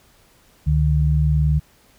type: tone pair together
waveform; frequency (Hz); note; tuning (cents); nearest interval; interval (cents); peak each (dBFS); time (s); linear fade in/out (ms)
sine; 70.98 / 150.4; C#2 / D3; +42 / +42; octave + minor second; 1300; -17; 0.66-1.6; 20
effects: pink hiss -55 dBFS RMS until 1.98 s